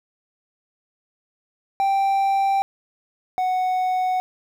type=tone pair in turn; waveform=triangle; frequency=784 / 740 Hz; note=G5 / F#5; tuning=0 / 0 cents; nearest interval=minor second; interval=100 cents; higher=first; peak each=-15 / -17 dBFS; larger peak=first; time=1.8-2.62 / 3.38-4.2 s; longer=neither; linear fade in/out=0 ms; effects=9-bit

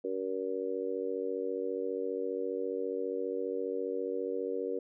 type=harmonic tone; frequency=94.8 Hz; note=F#2; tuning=43 cents sharp; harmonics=3 / 4 / 5 / 6; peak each=-40 / -37 / -34 / -43 dBFS; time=0.04-4.79 s; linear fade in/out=5 ms; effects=none

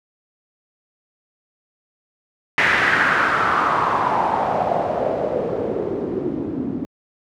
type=noise with low-pass filter sweep; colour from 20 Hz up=white; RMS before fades=-20 dBFS; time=2.58-6.85 s; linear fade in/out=0 ms; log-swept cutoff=2000 to 260 Hz; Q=3.8; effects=high-pass 100 Hz 12 dB/octave

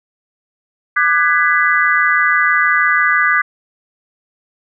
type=chord; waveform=sine; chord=G# half-diminished seventh; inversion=second; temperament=just; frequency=1196.1 / 1495.1 / 1661.2 / 1993.5 Hz; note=D6 / F#6 / G#6 / B6; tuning=+31 / +18 / 0 / +16 cents; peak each=-16 dBFS; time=0.96-3.42 s; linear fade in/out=10 ms; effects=none

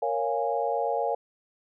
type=chord; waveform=sine; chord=Bb minor seventh; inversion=none; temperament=equal with one note detuned; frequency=466.2 / 554.4 / 698.5 / 825.8 Hz; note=Bb4 / Db5 / F5 / Ab5; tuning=0 / 0 / 0 / -10 cents; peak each=-30 dBFS; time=0.02-1.15 s; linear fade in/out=5 ms; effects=none

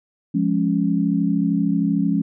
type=chord; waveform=sine; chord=Db major; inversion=first; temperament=equal; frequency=174.61 / 207.7 / 277.2 Hz; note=F3 / Ab3 / Db4; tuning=0 / 0 / 0 cents; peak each=-21 dBFS; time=0.34-2.22 s; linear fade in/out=10 ms; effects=none

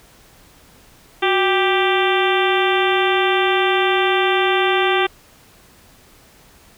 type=harmonic tone with a mistuned harmonic; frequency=392 Hz; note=G4; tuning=in tune; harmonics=1 / 2 / 3 / 4 / 5 / 6 / 7 / 8 / 9; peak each=-18 / -21 / -23 / -24 / -25 / -26 / -26 / -27 / -28 dBFS; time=1.22-5.07 s; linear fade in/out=10 ms; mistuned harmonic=1; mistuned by=-99 cents; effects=pink hiss -49 dBFS RMS until 6.77 s

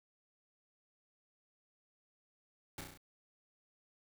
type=noise with echo; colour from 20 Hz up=pink; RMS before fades=-44 dBFS; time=2.78-2.81 s; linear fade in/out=2 ms; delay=33 ms; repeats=5; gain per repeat=-3 dB; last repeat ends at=2.975 s; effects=none

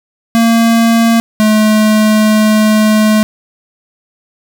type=tone pair in turn; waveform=square; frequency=229.3 / 215 Hz; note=A#3 / A3; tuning=-28 / -40 cents; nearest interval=minor second; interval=112 cents; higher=first; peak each=-7 dBFS; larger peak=neither; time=0.35-1.2 / 1.4-3.23 s; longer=second; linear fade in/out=0 ms; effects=none

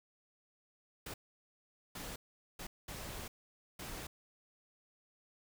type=noise bursts at uneven times; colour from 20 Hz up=pink; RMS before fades=-45 dBFS; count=5; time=1.06-1.14 / 1.95-2.16 / 2.59-2.67 / 2.88-3.28 / 3.79-4.07 s; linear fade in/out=5 ms; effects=none

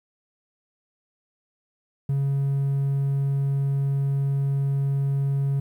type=tone; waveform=triangle; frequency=138.5 Hz; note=C#3; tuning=1 cent flat; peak=-18 dBFS; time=2.09-5.6 s; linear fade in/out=5 ms; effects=tanh soft clip ceiling -14 dBFS + 10-bit

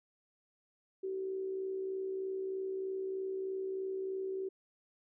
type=tone with amplitude modulation; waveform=sine; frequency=381.6 Hz; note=G4; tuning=47 cents flat; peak=-33 dBFS; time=1.03-4.49 s; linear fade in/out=10 ms; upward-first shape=sine; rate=63.2 Hz; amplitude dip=40%; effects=none

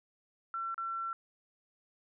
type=tone with dropouts; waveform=sine; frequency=1350 Hz; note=E6; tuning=41 cents sharp; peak=-34 dBFS; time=0.54-1.13 s; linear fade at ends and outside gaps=1 ms; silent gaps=0.744-0.779 s; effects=none

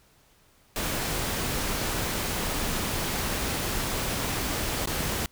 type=noise with dropouts; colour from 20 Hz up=pink; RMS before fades=-29 dBFS; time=0.76-5.26 s; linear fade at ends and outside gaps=1 ms; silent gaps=4.858-4.873 s; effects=pink hiss -61 dBFS RMS until 5.31 s

